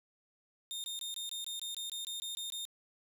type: tone bursts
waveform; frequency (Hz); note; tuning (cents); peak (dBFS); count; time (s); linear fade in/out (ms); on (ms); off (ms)
sawtooth; 3654; A#7; -35; -35; 13; 0.71-2.652; 0; 130; 21
effects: 11-bit